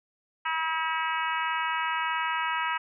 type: harmonic tone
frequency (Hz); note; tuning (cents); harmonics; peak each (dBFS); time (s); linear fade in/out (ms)
321.6; E4; -43; 3 / 4 / 5 / 6 / 7 / 8 / 9; -30 / -32 / -34 / -36 / -37 / -38 / -39; 0.45-2.78; 10
effects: none